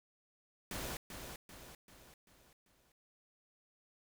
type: noise with echo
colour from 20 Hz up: pink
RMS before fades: -42 dBFS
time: 0.71-0.97 s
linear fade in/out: 2 ms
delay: 390 ms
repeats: 5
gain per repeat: -6 dB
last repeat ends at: 2.92 s
effects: none